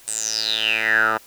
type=tone with band-pass filter sweep; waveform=10% pulse; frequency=110.2 Hz; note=A2; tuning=3 cents sharp; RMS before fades=-21 dBFS; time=0.07-1.18 s; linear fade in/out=10 ms; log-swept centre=8800 to 1100 Hz; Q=9.8; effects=white hiss -48 dBFS RMS until 1.26 s